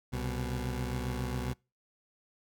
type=tone pair together; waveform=20% pulse; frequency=65.37 / 123.4 Hz; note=C2 / B2; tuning=-1 / -1 cents; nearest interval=major seventh; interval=1100 cents; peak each=-30 / -31 dBFS; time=0.12-1.54 s; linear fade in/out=20 ms; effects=noise-tail reverb RT60 0.3 s tail -26 dB re dry